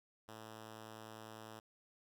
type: tone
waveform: 5% pulse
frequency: 110 Hz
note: A2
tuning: in tune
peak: -39 dBFS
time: 0.28-1.6 s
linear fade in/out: 10 ms
effects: none